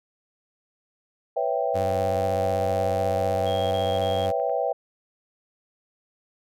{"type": "chord", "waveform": "sine", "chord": "C# half-diminished seventh", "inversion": "third", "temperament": "equal", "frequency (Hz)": [493.9, 554.4, 659.3, 784], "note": ["B4", "C#5", "E5", "G5"], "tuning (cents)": [0, 0, 0, 0], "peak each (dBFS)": [-28, -28, -27, -28], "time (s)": [1.36, 4.73], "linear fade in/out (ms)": 10}
{"type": "tone with vibrato", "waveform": "sawtooth", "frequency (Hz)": 94.6, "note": "F#2", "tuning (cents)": 39, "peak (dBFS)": -25, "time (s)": [1.74, 4.32], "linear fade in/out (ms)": 20, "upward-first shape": "sine", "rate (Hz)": 16, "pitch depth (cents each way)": 67}
{"type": "clicks", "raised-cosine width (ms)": 0.5, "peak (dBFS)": -35, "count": 4, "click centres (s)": [1.903, 2.234, 4.399, 4.496]}
{"type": "tone bursts", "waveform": "sine", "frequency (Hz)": 3256, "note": "G#7", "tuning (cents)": -35, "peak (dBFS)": -35, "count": 3, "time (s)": [3.46, 4.262], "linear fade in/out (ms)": 5, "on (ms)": 250, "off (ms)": 26}
{"effects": []}